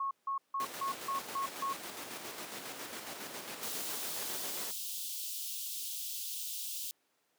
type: tone bursts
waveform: sine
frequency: 1095 Hz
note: C#6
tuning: 22 cents flat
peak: -32 dBFS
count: 7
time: 0-1.73 s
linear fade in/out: 5 ms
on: 110 ms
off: 160 ms
type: noise with tremolo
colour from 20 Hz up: pink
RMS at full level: -41 dBFS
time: 0.6-4.71 s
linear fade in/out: 0 ms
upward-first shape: square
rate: 7.3 Hz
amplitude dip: 35%
type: high-pass noise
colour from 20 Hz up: white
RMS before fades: -40 dBFS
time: 3.63-6.91 s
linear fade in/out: 0 ms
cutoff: 2900 Hz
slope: 48 dB/octave
effects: pink hiss -75 dBFS RMS until 7.38 s + high-pass 300 Hz 12 dB/octave